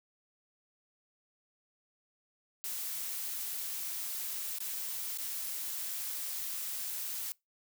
blue noise with dropouts, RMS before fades -38 dBFS, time 2.64-7.32 s, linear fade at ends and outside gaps 0 ms, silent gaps 4.585-4.604 / 5.174-5.185 s, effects noise-tail reverb RT60 0.2 s tail -24 dB re dry

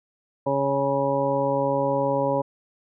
harmonic tone, 138.59 Hz, C#3, in tune, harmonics 1 / 2 / 3 / 4 / 6 / 7, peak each -31 / -29 / -30 / -23 / -30 / -28 dBFS, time 0.46-2.42 s, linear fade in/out 10 ms, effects none

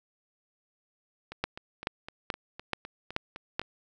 two click trains, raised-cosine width 0.3 ms, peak -12 / -24 dBFS, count 6 / 10, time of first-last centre 1.44-3.595 / 1.32-3.616 s, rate 2.32 / 3.92 Hz, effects none

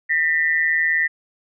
sine tone pair together, 1809 / 1968.1 Hz, A6 / B6, +48 / -7 cents, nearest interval minor second, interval 145 cents, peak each -19 dBFS, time 0.09-1.08 s, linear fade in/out 20 ms, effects none

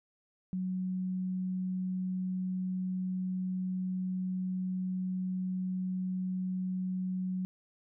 sine tone, 185 Hz, F#3, in tune, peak -31 dBFS, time 0.53-7.45 s, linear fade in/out 0 ms, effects none

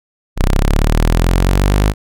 sawtooth linear sweep, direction up, 30.73 to 52.4 Hz, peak -6 dBFS, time 0.36-1.94 s, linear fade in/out 50 ms, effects none

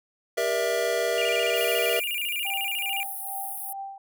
square chord, E half-diminished seventh, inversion first, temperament just, 395.6 / 474.7 / 593.3 / 659.3 Hz, G4 / Bb4 / D5 / E5, +16 / +31 / +18 / 0 cents, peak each -33 / -28 / -33 / -28 dBFS, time 0.37-2 s, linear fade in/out 10 ms
triangle tone with vibrato, 2600 Hz, E7, 24 cents flat, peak -26 dBFS, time 1.18-3.03 s, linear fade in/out 0 ms, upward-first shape square, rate 14 Hz, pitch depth 150 cents each way
pink high-pass noise, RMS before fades -35 dBFS, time 1.56-3.73 s, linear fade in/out 5 ms, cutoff 9500 Hz, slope 96 dB/octave
sine tone with tremolo, 785 Hz, G5, 2 cents sharp, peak -31 dBFS, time 2.45-3.98 s, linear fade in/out 2 ms, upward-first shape triangle, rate 2.4 Hz, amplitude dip 90%
effects none

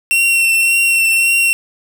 45% pulse tone with vibrato, 2720 Hz, F7, 46 cents flat, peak -10 dBFS, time 0.11-1.53 s, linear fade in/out 0 ms, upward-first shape triangle, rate 1.8 Hz, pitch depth 21 cents each way, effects none

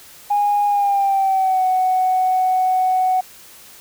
sine tone with pitch glide, 821 to 744.2 Hz, G#5 to F#5, -20 to +10 cents, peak -13 dBFS, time 0.3-3.21 s, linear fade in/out 10 ms, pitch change -170 cents, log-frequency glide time 0.67-1.65 s, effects tanh soft clip ceiling -9 dBFS + white hiss -43 dBFS RMS until 3.8 s

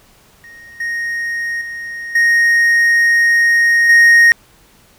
triangle tone with level steps, 1864.7 Hz, A#6, in tune, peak -34 / -16 / -22 / -7 / -3 dBFS, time 0.44-4.32 s, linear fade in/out 0 ms, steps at 0.8 / 1.61 / 2.15 / 3.89 s, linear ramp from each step 5 ms, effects pink hiss -49 dBFS RMS until 4.98 s

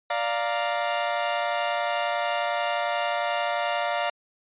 sawtooth chord, Bb major, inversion first, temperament equal, 587.3 / 698.5 / 932.3 Hz, D5 / F5 / Bb5, 0 / 0 / 0 cents, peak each -25 / -23 / -27 dBFS, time 0.1-4.1 s, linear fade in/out 5 ms, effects resampled to 8000 Hz

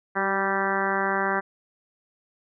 harmonic tone with a mistuned harmonic, 195.4 Hz, G3, 5 cents flat, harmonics 1 / 2 / 3 / 4 / 5 / 6 / 7 / 8 / 9 / 10, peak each -33 / -30 / -33 / -30 / -31 / -31 / -33 / -29 / -33 / -35 dBFS, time 0.15-1.41 s, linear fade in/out 20 ms, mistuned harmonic 2, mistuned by -22 cents, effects none

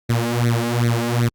sawtooth tone with flanger, 118.4 Hz, A#2, 27 cents sharp, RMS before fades -19 dBFS, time 0.09-1.29 s, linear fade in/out 10 ms, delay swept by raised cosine 0.49 to 3.69 ms, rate 2.6 Hz, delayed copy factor +0.95, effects Opus 48 kbps

